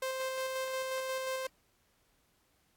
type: tone with tremolo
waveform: sawtooth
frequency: 523.3 Hz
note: C5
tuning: in tune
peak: -29 dBFS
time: 0.02-1.47 s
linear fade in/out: 5 ms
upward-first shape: square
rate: 5.6 Hz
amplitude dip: 25%
effects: pink hiss -72 dBFS RMS until 2.76 s + AAC 64 kbps